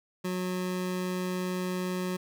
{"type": "tone", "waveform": "25% pulse", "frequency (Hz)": 182.6, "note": "F#3", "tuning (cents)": -23, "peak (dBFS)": -26, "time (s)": [0.24, 2.17], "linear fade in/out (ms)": 10, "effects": []}